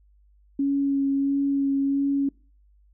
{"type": "tone with vibrato", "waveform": "sine", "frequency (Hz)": 277.2, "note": "C#4", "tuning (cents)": 0, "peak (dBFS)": -20, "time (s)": [0.59, 2.29], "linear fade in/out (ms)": 5, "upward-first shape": "sine", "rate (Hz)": 1.5, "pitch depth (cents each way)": 13, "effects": ["noise-tail reverb RT60 0.4 s tail -25 dB re dry", "added 50 Hz sine -55 dBFS peak until 2.93 s"]}